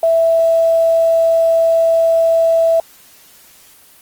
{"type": "tone with quantisation", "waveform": "sine", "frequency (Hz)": 659.3, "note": "E5", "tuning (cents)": 0, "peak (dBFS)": -9, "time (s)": [0.03, 2.8], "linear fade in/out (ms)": 2, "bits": 6, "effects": ["white hiss -45 dBFS RMS until 4.01 s", "Opus 24 kbps"]}